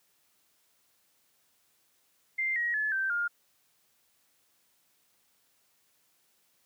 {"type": "tone with pitch steps", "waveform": "sine", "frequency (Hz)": [2093, 1897.2, 1719.8, 1558.9, 1413.1], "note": ["C7", "A#6", "A6", "G6", "F6"], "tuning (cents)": [0, 30, -40, -10, 20], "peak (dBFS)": -27, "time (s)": [2.38, 3.28], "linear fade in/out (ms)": 10, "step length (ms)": 180, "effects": ["white hiss -70 dBFS RMS until 6.65 s", "high-pass 80 Hz 12 dB/octave"]}